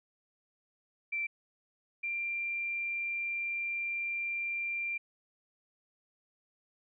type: tone pair in turn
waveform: sine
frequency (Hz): 2343 / 2374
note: D7 / D7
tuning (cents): -5 / +18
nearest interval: unison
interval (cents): 23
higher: second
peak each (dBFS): -31 / -32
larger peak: first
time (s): 1.12-1.27 / 2.03-4.98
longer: second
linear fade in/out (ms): 10
effects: none